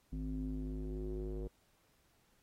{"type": "tone with low-pass filter sweep", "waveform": "square", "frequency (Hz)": 51.91, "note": "G#1", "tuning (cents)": 0, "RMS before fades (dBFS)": -40, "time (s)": [0.12, 1.48], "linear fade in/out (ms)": 10, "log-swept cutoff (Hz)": [230, 430], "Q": 5.5, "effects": ["pink hiss -73 dBFS RMS until 2.42 s", "AAC 48 kbps"]}